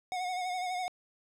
square tone with vibrato, 730 Hz, F#5, 24 cents flat, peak -33 dBFS, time 0.12-0.88 s, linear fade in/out 0 ms, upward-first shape sine, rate 12 Hz, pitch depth 40 cents each way, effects low-pass 8000 Hz 12 dB/octave + 10-bit

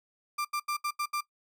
35% pulse tone bursts at uneven times, 1186 Hz, D6, 17 cents sharp, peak -27 dBFS, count 6, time 0.38-0.45 / 0.53-0.6 / 0.68-0.77 / 0.84-0.91 / 0.99-1.06 / 1.13-1.21 s, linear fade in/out 10 ms, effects noise-tail reverb RT60 0.1 s tail -20 dB re dry

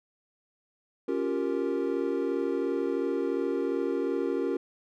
triangle chord, G half-diminished seventh, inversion second, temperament equal, 277.2 / 349.2 / 392 / 466.2 Hz, Db4 / F4 / G4 / Bb4, 0 / 0 / 0 / 0 cents, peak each -30 dBFS, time 1.08-4.57 s, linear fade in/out 5 ms, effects none

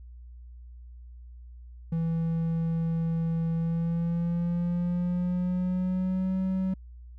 triangle tone with pitch glide, 164.81 to 188.23 Hz, E3 to F#3, 0 to +30 cents, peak -23 dBFS, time 1.92-6.74 s, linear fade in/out 5 ms, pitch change +230 cents, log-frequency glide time 3.55-6.37 s, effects added 60 Hz sine -43 dBFS peak until 7.18 s

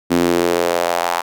sawtooth tone with high-pass filter sweep, 86.4 Hz, F2, 18 cents flat, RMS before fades -17 dBFS, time 0.1-1.22 s, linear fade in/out 20 ms, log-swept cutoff 260 to 900 Hz, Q 2.6, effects none

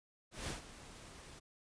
pink noise with ADSR envelope, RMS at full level -40 dBFS, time 0.31-1.4 s, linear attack 170 ms, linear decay 130 ms, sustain -14 dB, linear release 19 ms, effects resampled to 22050 Hz

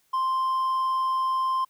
triangle tone with hard clipping, 1046.5 Hz, C6, in tune, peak -23 dBFS, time 0.13-1.65 s, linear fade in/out 10 ms, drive 5 dB, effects white hiss -67 dBFS RMS until 1.69 s

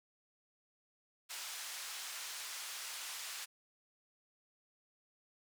white band-pass noise, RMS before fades -45 dBFS, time 1.29-3.46 s, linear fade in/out 20 ms, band 970 to 8300 Hz, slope 12 dB/octave, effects none

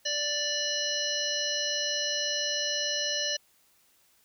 harmonic tone, 587.3 Hz, D5, in tune, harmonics 1 / 3 / 5 / 7 / 9 / 10, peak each -36 / -36 / -33 / -33 / -36 / -35 dBFS, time 0.05-3.37 s, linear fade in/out 10 ms, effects white hiss -65 dBFS RMS until 4.24 s

